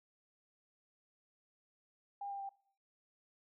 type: tone with pitch steps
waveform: sine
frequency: 804 / 795.7 / 787.5 Hz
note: G5 / G5 / G5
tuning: +44 / +26 / +8 cents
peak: -40 dBFS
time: 2.21-2.492 s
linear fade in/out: 5 ms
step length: 94 ms
effects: noise-tail reverb RT60 0.5 s tail -20 dB re dry